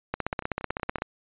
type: two click trains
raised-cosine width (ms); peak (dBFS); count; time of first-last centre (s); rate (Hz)
0.5; -23 / -12; 8 / 15; 0.33-0.984 / 0.14-1.021; 10.7 / 15.9
effects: resampled to 8000 Hz